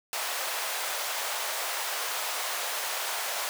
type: high-pass noise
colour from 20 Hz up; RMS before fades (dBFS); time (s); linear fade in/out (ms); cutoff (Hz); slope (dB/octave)
pink; -32; 0.13-3.49; 0; 600; 24
effects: none